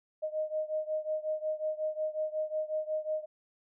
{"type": "beating tone pair", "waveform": "sine", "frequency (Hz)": [618, 623.5], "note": ["D#5", "D#5"], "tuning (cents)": [-12, 3], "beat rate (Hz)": 5.5, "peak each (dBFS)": [-33, -35], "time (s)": [0.22, 3.26], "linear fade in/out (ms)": 20, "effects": []}